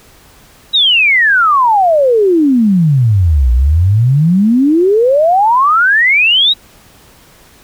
sine exponential two-way sweep, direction down then up, 3903 to 58.27 to 3903 Hz, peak -6 dBFS, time 0.73-6.54 s, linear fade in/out 20 ms, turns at 3.52 s, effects pink hiss -43 dBFS RMS until 7.63 s

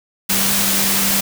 sine tone in noise, 196 Hz, G3, in tune, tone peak -24 dBFS, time 0.29-1.21 s, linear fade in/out 10 ms, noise white, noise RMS -17 dBFS, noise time 0.29-1.21 s, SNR -10 dB, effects none

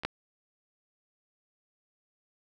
clicks, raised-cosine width 0.3 ms, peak -24 / -12 dBFS, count 2, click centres 0.035 / 0.05 s, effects none

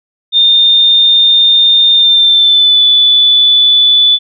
sine tone with pitch glide, 3628 to 3476 Hz, A#7 to A7, -48 to -22 cents, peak -4 dBFS, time 0.32-4.19 s, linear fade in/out 50 ms, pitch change -74 cents, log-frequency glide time 1.93-2.83 s, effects none

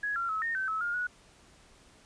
sine tone with pitch steps, 1671 / 1374 / 1292 / 1837 / 1539 / 1298 / 1415 / 1464 Hz, G#6 / F6 / E6 / A#6 / G6 / E6 / F6 / F#6, +10 / -29 / -35 / -26 / -32 / -27 / +22 / -19 cents, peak -29 dBFS, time 0.03-1.07 s, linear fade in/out 5 ms, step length 130 ms, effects pink hiss -59 dBFS RMS until 2.05 s + resampled to 22050 Hz

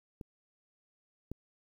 clicks, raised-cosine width 3 ms, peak -30 / -26 dBFS, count 2, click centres 0.212 / 1.316 s, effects 10-bit

